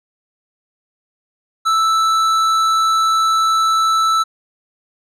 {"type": "tone with tanh clipping", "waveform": "triangle", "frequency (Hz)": 1318.5, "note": "E6", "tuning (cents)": 0, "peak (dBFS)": -14, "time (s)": [1.65, 4.24], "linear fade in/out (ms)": 20, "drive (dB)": 16, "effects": []}